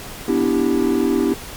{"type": "chord", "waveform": "triangle", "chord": "E minor seventh", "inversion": "second", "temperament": "equal with one note detuned", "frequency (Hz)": [246.9, 291, 329.6, 392], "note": ["B3", "D4", "E4", "G4"], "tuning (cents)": [0, -16, 0, 0], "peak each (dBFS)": -19, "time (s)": [0.28, 1.34], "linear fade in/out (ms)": 5, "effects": ["pink hiss -34 dBFS RMS until 1.56 s", "Opus 48 kbps"]}